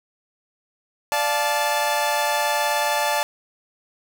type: chord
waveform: sawtooth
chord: D minor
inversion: none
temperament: equal with one note detuned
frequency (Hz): 587.3 / 698.5 / 871.4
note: D5 / F5 / A5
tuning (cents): 0 / 0 / -17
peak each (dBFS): -21 / -24 / -18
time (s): 1.12-3.23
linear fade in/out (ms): 0
effects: none